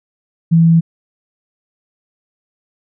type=tone; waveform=sine; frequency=165.4 Hz; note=E3; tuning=6 cents sharp; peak=-6 dBFS; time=0.51-0.81 s; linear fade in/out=20 ms; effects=none